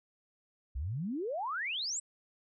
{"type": "exponential sweep", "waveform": "sine", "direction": "up", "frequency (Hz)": [58.27, 8140], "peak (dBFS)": -33, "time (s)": [0.75, 2], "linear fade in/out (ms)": 10, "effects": []}